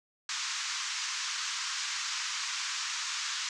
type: band-pass noise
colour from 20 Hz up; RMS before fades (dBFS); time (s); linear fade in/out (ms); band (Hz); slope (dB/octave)
white; -35; 0.29-3.49; 2; 1000 to 7000; 48
effects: none